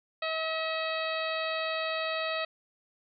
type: harmonic tone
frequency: 641 Hz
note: E5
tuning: 49 cents flat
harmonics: 1 / 2 / 3 / 4 / 5 / 6 / 7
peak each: -33 / -36 / -38 / -37 / -44 / -39 / -44 dBFS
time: 0.22-2.45 s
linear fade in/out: 5 ms
effects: none